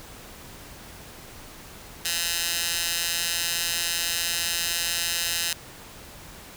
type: tone with high-pass filter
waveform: 15% pulse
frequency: 170.6 Hz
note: F3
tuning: 40 cents flat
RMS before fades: -27 dBFS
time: 2.05-5.53 s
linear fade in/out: 2 ms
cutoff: 3300 Hz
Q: 0.76
effects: pink hiss -44 dBFS RMS until 6.56 s